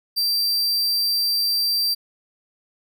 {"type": "tone", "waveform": "45% pulse", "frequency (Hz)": 4699, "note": "D8", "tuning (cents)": 0, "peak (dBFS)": -18, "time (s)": [0.16, 1.95], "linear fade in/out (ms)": 20, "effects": []}